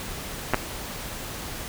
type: clicks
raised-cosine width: 0.5 ms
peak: -5 dBFS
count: 2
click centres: 0.536 / 0.544 s
effects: pink hiss -35 dBFS RMS until 1.68 s